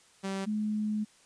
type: tone pair in turn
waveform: sawtooth / sine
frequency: 193.8 / 212.6 Hz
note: G3 / G#3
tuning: -20 / +41 cents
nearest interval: major second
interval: 161 cents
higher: second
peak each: -28 dBFS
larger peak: neither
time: 0.23-0.46 / 0.46-1.05 s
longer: second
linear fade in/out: 20 ms
effects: white hiss -61 dBFS RMS until 1.25 s + resampled to 22050 Hz